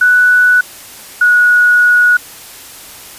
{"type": "tone pair in turn", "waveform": "sine", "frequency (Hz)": [1481, 1458.9], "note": ["F#6", "F#6"], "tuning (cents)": [1, -25], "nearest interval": "unison", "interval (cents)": 26, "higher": "first", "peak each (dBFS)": -5, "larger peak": "neither", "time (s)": [[0.01, 0.61], [1.21, 2.17]], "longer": "second", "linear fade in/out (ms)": 5, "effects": ["white hiss -33 dBFS RMS until 3.18 s", "resampled to 32000 Hz"]}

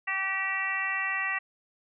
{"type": "harmonic tone with a mistuned harmonic", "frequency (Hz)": 386.4, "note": "G4", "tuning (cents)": -25, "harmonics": [2, 3, 4, 5, 6, 7], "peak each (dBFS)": [-40, -36, -41, -29, -38, -35], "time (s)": [0.07, 1.39], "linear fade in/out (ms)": 10, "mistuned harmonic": 4, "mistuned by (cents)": -16, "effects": []}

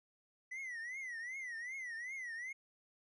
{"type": "tone with vibrato", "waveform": "triangle", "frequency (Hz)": 1975.5, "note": "B6", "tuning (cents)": 0, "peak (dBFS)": -40, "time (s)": [0.51, 2.53], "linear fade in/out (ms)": 10, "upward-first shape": "triangle", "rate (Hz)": 2.6, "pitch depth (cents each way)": 180, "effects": ["resampled to 24000 Hz"]}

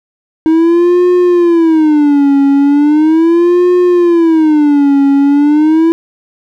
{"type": "tone with vibrato", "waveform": "triangle", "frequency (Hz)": 315.6, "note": "D#4", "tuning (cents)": 25, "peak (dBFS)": -3, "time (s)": [0.46, 5.92], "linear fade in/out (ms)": 0, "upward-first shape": "sine", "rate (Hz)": 0.38, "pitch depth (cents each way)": 220, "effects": []}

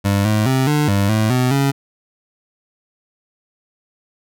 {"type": "tone with pitch steps", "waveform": "25% pulse", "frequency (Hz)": [100, 107.2, 131.6, 149.1, 99.9, 109.1, 126.3, 138.3], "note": ["G2", "A2", "C3", "D3", "G2", "A2", "B2", "C#3"], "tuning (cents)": [35, -45, 10, 27, 33, -14, 39, -4], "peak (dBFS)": -10, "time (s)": [0.04, 1.72], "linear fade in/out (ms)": 20, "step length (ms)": 210, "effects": []}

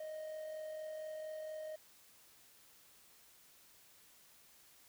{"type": "tone with amplitude modulation", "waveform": "triangle", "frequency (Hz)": 622.3, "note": "D#5", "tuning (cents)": 0, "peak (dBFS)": -39, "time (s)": [0, 1.76], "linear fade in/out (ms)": 5, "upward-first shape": "sine", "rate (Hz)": 44.3, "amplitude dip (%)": 35, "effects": ["white hiss -64 dBFS RMS until 4.88 s"]}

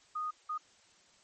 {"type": "tone bursts at uneven times", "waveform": "sine", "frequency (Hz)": 1238, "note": "D#6", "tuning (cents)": -9, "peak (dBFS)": -33, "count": 2, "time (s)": [[0.15, 0.31], [0.49, 0.58]], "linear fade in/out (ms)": 10, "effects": ["white hiss -64 dBFS RMS until 1.23 s", "MP3 32 kbps"]}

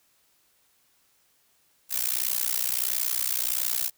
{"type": "noise with amplitude modulation", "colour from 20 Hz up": "blue", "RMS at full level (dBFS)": -23, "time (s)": [1.89, 3.91], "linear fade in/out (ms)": 50, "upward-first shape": "sine", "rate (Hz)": 61.5, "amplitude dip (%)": 100, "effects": ["white hiss -66 dBFS RMS until 3.97 s"]}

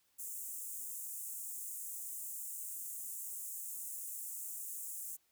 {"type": "high-pass noise", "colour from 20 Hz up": "pink", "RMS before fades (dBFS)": -44, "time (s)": [0.18, 5.17], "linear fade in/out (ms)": 20, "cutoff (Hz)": 7200, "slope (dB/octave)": 48, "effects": ["white hiss -75 dBFS RMS until 5.31 s"]}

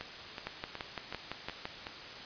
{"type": "two click trains", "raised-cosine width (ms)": 0.3, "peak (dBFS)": [-20, -23], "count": [8, 6], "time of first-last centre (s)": [[0.47, 1.654], [0.01, 1.869]], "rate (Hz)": [5.91, 2.69], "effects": ["white hiss -45 dBFS RMS until 2.25 s", "resampled to 11025 Hz"]}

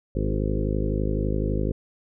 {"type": "harmonic tone with a mistuned harmonic", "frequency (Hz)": 51.91, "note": "G#1", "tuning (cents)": 0, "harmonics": [1, 2, 3, 4, 5, 6, 7, 8, 9, 10], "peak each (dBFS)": [-26, -29, -31, -32, -33, -34, -34, -35, -36, -36], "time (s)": [0.15, 1.72], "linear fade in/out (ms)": 5, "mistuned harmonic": 7, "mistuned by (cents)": 16, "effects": []}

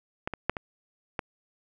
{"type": "clicks", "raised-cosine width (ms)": 0.5, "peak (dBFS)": [-15, -18, -8, -18, -14], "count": 5, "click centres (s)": [0.275, 0.337, 0.496, 0.568, 1.192], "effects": []}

